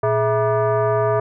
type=tone with frequency modulation; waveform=sine; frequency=116.7 Hz; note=A#2; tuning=2 cents sharp; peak=-15 dBFS; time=0.03-1.2 s; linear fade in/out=5 ms; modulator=538 Hz; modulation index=1.7; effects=none

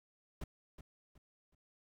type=noise with echo; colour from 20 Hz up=brown; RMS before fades=-41 dBFS; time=0.41-0.44 s; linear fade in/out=5 ms; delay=370 ms; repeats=3; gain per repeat=-10 dB; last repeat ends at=1.55 s; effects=none

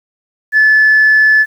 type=tone; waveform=sine; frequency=1733 Hz; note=A6; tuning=27 cents flat; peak=-4 dBFS; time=0.52-1.46 s; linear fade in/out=50 ms; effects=tanh soft clip ceiling -2 dBFS + 7-bit

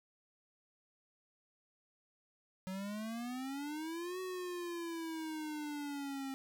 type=exponential two-way sweep; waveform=square; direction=up then down; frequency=185 to 373.8 to 267.2 Hz; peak=-40 dBFS; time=2.67-6.34 s; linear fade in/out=0 ms; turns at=4.2 s; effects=none

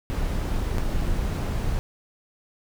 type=noise with dropouts; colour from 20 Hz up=brown; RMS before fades=-25 dBFS; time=0.1-1.79 s; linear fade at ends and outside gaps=0 ms; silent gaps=0.777-0.783 / 1.064-1.068 s; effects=none

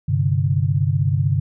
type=chord; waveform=sine; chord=G suspended fourth; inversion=none; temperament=equal; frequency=98 / 130.81 / 146.83 Hz; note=G2 / C3 / D3; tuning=0 / 0 / 0 cents; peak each=-20 dBFS; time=0.08-1.4 s; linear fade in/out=10 ms; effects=none

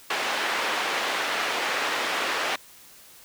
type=band-pass noise; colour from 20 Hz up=white; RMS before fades=-27 dBFS; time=0.1-2.56 s; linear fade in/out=5 ms; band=430 to 2400 Hz; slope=12 dB/octave; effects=white hiss -50 dBFS RMS until 3.24 s

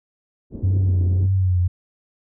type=low-pass noise; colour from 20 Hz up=white; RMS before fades=-33 dBFS; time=0.5-1.29 s; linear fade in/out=50 ms; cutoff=330 Hz; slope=24 dB/octave
type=tone with vibrato; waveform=sine; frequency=92.6 Hz; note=F#2; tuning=2 cents sharp; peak=-15 dBFS; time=0.63-1.68 s; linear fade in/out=10 ms; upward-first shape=triangle; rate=1.8 Hz; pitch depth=73 cents each way
effects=none

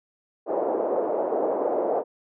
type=band-pass noise; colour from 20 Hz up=pink; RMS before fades=-25 dBFS; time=0.46-2.04 s; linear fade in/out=50 ms; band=400 to 690 Hz; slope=24 dB/octave; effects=none

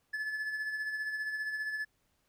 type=tone with tremolo; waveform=triangle; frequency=1726 Hz; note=A6; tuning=34 cents flat; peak=-30 dBFS; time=0.13-1.85 s; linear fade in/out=10 ms; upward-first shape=sine; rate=15 Hz; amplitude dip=45%; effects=pink hiss -75 dBFS RMS until 2.28 s

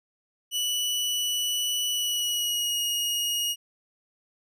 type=tone with pitch glide; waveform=sawtooth; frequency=2957 to 2876 Hz; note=F#7 to F#7; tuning=-2 to -50 cents; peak=-22 dBFS; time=0.51-3.56 s; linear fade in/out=50 ms; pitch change=-48 cents; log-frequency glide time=1.91-2.79 s; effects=none

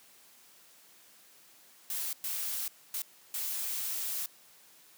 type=noise bursts at uneven times; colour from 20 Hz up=blue; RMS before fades=-35 dBFS; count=4; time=1.9-2.13 / 2.24-2.68 / 2.94-3.02 / 3.34-4.26 s; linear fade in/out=2 ms; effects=white hiss -59 dBFS RMS until 4.97 s + high-pass 150 Hz 12 dB/octave

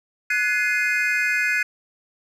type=chord; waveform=triangle; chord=Ab dominant seventh; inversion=third; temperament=equal with one note detuned; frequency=1480 / 1701 / 2093 / 2489 Hz; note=Gb6 / Ab6 / C7 / Eb7; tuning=0 / +41 / 0 / 0 cents; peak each=-23 dBFS; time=0.3-1.63 s; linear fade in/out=5 ms; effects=none

